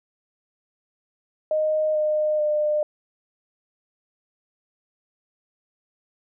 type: tone with pitch steps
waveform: sine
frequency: 619 / 610.5 / 602.1 Hz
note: D#5 / D#5 / D5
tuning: -9 / -33 / +43 cents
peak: -19 dBFS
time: 1.51-2.83 s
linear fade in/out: 2 ms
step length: 440 ms
effects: none